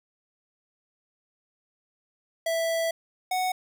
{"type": "tone pair in turn", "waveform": "square", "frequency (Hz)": [659.3, 740], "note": ["E5", "F#5"], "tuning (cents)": [0, 0], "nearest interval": "major second", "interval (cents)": 200, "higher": "second", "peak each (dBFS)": -25, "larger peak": "neither", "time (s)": [[2.46, 2.91], [3.31, 3.52]], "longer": "first", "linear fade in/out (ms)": 5, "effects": []}